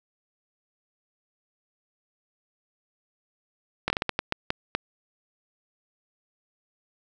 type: slowing click train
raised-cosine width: 0.3 ms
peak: -8 dBFS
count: 10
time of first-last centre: 3.88-4.75 s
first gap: 21 ms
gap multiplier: 1.36
effects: none